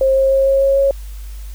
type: tone with pitch steps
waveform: sine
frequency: 533 / 536.4 / 539.8 / 543.3 / 546.7 / 550.2 Hz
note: C5 / C5 / C#5 / C#5 / C#5 / C#5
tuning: +32 / +43 / -46 / -35 / -24 / -13 cents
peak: -10 dBFS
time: 0.01-0.91 s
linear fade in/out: 2 ms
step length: 150 ms
effects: added 50 Hz sine -27 dBFS peak until 1.54 s + white hiss -45 dBFS RMS until 1.54 s